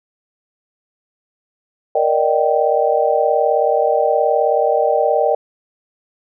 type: chord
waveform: sine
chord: Eb major seventh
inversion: second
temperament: just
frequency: 466.7 / 583.4 / 622.3 / 777.8 Hz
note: Bb4 / D5 / Eb5 / G5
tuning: +2 / -12 / 0 / -14 cents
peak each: -18 dBFS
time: 1.95-5.35 s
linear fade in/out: 5 ms
effects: none